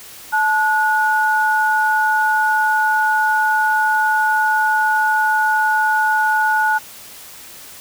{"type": "tone pair together", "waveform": "sine", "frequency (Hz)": [866.9, 1458], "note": ["A5", "F#6"], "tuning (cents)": [-26, -26], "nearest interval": "major sixth", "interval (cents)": 900, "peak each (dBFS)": -16, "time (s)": [0.32, 6.79], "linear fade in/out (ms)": 20, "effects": ["white hiss -38 dBFS RMS until 7.8 s"]}